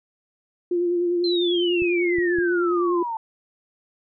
sine tone with vibrato, 349.7 Hz, F4, 2 cents sharp, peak -19 dBFS, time 0.71-3.03 s, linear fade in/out 5 ms, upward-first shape sine, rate 10 Hz, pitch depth 28 cents each way
sine exponential sweep, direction down, 4186 to 880 Hz, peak -25 dBFS, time 1.24-3.17 s, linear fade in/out 2 ms
clicks, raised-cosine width 5 ms, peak -25 dBFS, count 3, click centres 1.821 / 2.185 / 2.386 s
effects none

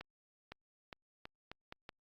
accelerating click train, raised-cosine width 0.3 ms, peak -30 dBFS, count 7, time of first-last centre 0.01-1.892 s, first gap 510 ms, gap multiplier 0.8, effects Opus 48 kbps

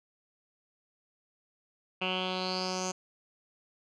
10% pulse tone with low-pass filter sweep, 185 Hz, F#3, in tune, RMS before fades -33 dBFS, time 2.01-2.92 s, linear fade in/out 10 ms, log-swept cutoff 2700 to 6600 Hz, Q 6.7, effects none

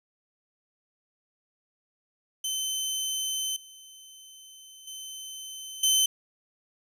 20% pulse tone with level steps, 3072 Hz, G7, 36 cents flat, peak -23 / -42 / -33 / -15 dBFS, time 2.44-6.06 s, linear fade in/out 5 ms, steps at 3.56 / 4.87 / 5.83 s, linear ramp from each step 5 ms, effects none

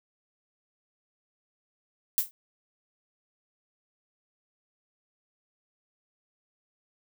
violet noise with exponential decay, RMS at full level -20 dBFS, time 2.18-2.31 s, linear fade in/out 0 ms, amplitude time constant 28 ms, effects none

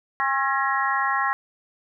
harmonic tone with a mistuned harmonic, 270.1 Hz, C#4, 45 cents flat, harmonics 3 / 4 / 5 / 6 / 7, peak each -27 / -24 / -29 / -29 / -27 dBFS, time 0.2-1.33 s, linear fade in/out 0 ms, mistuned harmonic 6, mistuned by +56 cents, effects none

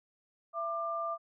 sine tone pair together, 669 / 1192 Hz, E5 / D6, +25 / +25 cents, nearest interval minor seventh, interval 1000 cents, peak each -36 / -34 dBFS, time 0.53-1.18 s, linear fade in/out 50 ms, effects none

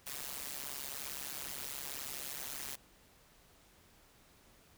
white noise with amplitude modulation, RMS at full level -39 dBFS, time 0.06-2.76 s, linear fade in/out 10 ms, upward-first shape sine, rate 139 Hz, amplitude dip 95%, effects pink hiss -64 dBFS RMS until 4.77 s

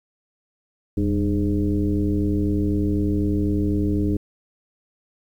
sine tone with frequency modulation, 196 Hz, G3, in tune, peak -18 dBFS, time 0.97-4.17 s, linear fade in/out 5 ms, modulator 108 Hz, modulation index 1.6, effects 9-bit

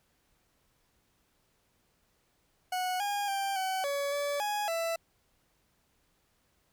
40% pulse tone with pitch steps, 735 / 814 / 788 / 757 / 565 / 574 / 832 / 664 Hz, F#5 / G#5 / G5 / F#5 / C#5 / D5 / G#5 / E5, -12 / -35 / +9 / +39 / +33 / -40 / +3 / +12 cents, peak -29 dBFS, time 2.72-4.96 s, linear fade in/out 5 ms, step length 280 ms, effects pink hiss -72 dBFS RMS until 6.72 s

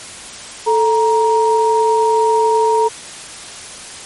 sine tone pair together, 440 / 938.3 Hz, A4 / A#5, 0 / +11 cents, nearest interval octave + minor second, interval 1311 cents, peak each -13 dBFS, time 0.66-2.89 s, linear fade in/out 20 ms, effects white hiss -32 dBFS RMS until 4.05 s + MP3 48 kbps

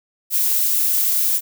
violet noise, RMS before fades -18 dBFS, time 0.3-1.41 s, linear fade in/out 50 ms, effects none

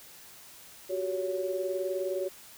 sine tone cluster, 369.7 / 389.2 / 562 Hz, F#4 / G4 / C#5, -1 / -12 / +24 cents, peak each -33 / -36 / -32 dBFS, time 0.89-2.29 s, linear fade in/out 20 ms, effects white hiss -51 dBFS RMS until 2.57 s

